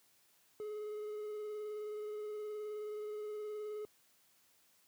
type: tone with vibrato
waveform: triangle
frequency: 422.9 Hz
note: G#4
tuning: 31 cents sharp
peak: -38 dBFS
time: 0.6-3.85 s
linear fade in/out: 0 ms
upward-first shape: sine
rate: 19 Hz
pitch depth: 19 cents each way
effects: white hiss -70 dBFS RMS until 4.87 s + high-pass 80 Hz 12 dB/octave